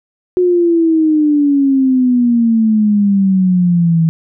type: exponential sweep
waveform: sine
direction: down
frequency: 364.6 to 160.9 Hz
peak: -8 dBFS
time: 0.37-4.09 s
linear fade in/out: 0 ms
effects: none